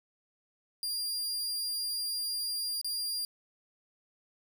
sawtooth tone with dropouts, 4798 Hz, D8, 36 cents sharp, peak -29 dBFS, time 0.83-3.25 s, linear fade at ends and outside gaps 1 ms, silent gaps 2.814-2.845 s, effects none

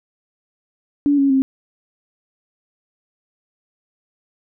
sine tone with pitch steps, 286.9 / 276.6 / 266.8 Hz, D4 / C#4 / C4, -40 / -4 / +34 cents, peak -12 dBFS, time 1.06-1.42 s, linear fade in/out 0 ms, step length 120 ms, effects none

